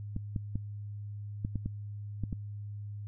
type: clicks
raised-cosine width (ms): 5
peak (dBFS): -21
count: 8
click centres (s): 0.164 / 0.362 / 0.556 / 1.449 / 1.557 / 1.66 / 2.237 / 2.328
effects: added 103 Hz sine -38 dBFS peak until 3.07 s